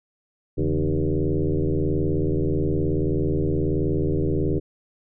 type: tone with frequency modulation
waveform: sine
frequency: 146.83 Hz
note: D3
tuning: in tune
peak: -19 dBFS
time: 0.57-4.6 s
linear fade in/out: 20 ms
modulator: 78.8 Hz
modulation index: 3.8
effects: none